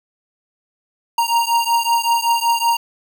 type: beating tone pair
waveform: square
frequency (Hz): 930 / 935.3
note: A#5 / A#5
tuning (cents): -4 / +6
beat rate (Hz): 5.3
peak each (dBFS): -18 / -19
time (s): 1.18-2.77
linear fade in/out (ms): 5
effects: none